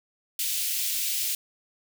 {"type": "high-pass noise", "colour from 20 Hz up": "white", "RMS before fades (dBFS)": -28, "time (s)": [0.39, 1.35], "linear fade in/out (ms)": 2, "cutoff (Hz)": 2500, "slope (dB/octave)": 24, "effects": []}